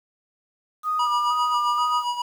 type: tone with vibrato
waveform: sine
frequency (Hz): 1221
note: D#6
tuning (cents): -33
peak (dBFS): -21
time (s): 0.83-2.04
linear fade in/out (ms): 50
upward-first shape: square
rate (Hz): 2.1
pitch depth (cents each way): 30
type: tone with tremolo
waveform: square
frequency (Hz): 969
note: B5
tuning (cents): -33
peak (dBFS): -22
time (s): 0.99-2.22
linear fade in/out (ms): 5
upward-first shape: sine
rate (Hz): 7.5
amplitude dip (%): 65
effects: low-pass 6000 Hz 12 dB/octave + 8-bit

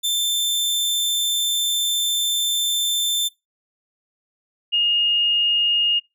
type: tone pair in turn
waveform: sawtooth / sine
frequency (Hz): 3553 / 2848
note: A7 / F7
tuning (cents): +16 / +33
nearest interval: major third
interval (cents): 383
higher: first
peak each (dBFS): -16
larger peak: neither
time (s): 0.03-3.29 / 4.72-6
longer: first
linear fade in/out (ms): 20
effects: noise-tail reverb RT60 0.2 s tail -21 dB re dry

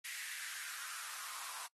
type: noise with high-pass filter sweep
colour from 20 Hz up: white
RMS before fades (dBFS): -45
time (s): 0.04-1.67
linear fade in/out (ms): 10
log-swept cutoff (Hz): 2000 to 970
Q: 3.8
effects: noise-tail reverb RT60 0.1 s tail -22 dB re dry + AAC 32 kbps

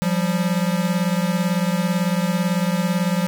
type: beating tone pair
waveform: square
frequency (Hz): 174.61 / 192.61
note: F3 / G3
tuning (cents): 0 / -30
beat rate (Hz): 18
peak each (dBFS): -21 / -23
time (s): 0.02-3.27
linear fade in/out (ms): 0
effects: none

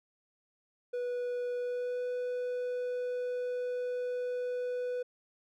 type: tone with pitch glide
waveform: triangle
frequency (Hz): 490.2 to 495.3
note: B4 to B4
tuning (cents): -13 to +5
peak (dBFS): -30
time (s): 0.93-5.03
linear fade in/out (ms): 10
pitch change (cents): +18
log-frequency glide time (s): 1.57-2.03
effects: none

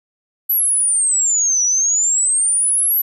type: exponential two-way sweep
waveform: sine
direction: down then up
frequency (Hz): 12000 to 5810 to 12000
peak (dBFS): -13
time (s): 0.49-3.02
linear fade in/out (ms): 10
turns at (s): 1.64
effects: none

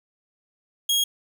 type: tone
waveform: sawtooth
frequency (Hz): 3281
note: G#7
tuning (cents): -22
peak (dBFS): -16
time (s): 0.89-1.04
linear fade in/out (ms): 5
effects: none

